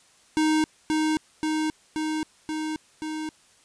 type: tone with echo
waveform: square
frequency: 311.1 Hz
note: D#4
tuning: in tune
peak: -20 dBFS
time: 0.37-0.64 s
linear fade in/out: 0 ms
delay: 530 ms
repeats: 5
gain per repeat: -2 dB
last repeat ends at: 3.29 s
effects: white hiss -58 dBFS RMS until 3.64 s + resampled to 22050 Hz

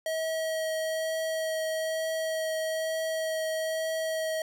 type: tone with vibrato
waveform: square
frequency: 639 Hz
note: D#5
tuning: 46 cents sharp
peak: -29 dBFS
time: 0.06-4.42 s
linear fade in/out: 2 ms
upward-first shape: triangle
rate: 1.1 Hz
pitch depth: 10 cents each way
effects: none

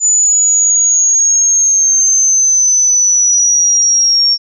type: linear sweep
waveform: sine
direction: down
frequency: 7000 to 5500 Hz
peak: -7 dBFS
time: 0-4.38 s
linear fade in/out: 50 ms
effects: none

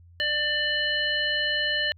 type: harmonic tone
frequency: 595 Hz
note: D5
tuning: 22 cents sharp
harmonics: 1 / 3 / 5 / 7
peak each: -34 / -26 / -27 / -32 dBFS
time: 0.2-1.92 s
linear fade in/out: 0 ms
effects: added 86 Hz sine -49 dBFS peak until 1.97 s

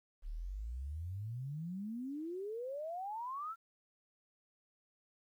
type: exponential sweep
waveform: sine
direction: up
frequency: 34.5 to 1378 Hz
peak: -39 dBFS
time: 0.22-3.56 s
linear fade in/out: 50 ms
effects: 12-bit

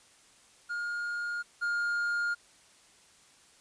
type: tone pair in turn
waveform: triangle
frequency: 1421 / 1414 Hz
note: F6 / F6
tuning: +30 / +21 cents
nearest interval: unison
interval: 9 cents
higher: first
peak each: -30 / -26 dBFS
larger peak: second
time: 0.69-1.43 / 1.61-2.35 s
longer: neither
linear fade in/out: 20 ms
effects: white hiss -60 dBFS RMS until 3.6 s + resampled to 22050 Hz

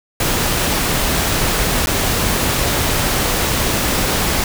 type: noise with dropouts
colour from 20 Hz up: pink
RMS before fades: -17 dBFS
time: 0.2-4.44 s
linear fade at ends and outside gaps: 2 ms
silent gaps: 1.86-1.87 s
effects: none

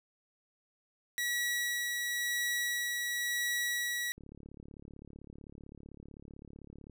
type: tone with tremolo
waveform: sawtooth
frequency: 1930 Hz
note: B6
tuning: 40 cents flat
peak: -27 dBFS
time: 1.18-4.12 s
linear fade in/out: 0 ms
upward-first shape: sine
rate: 0.96 Hz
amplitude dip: 25%
type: click train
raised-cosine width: 3 ms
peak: -37 dBFS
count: 98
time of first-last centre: 4.18-6.897 s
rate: 35.7 Hz
effects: none

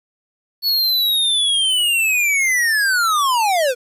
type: linear sweep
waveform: square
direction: down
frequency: 4435 to 470 Hz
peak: -15 dBFS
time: 0.62-3.75 s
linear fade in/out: 50 ms
effects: resampled to 32000 Hz + 9-bit

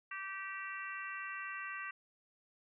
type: harmonic tone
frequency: 388 Hz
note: G4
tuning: 18 cents flat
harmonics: 3 / 4 / 5 / 6 / 7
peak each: -46 / -46 / -45 / -53 / -48 dBFS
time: 0.11-1.91 s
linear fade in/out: 5 ms
effects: none

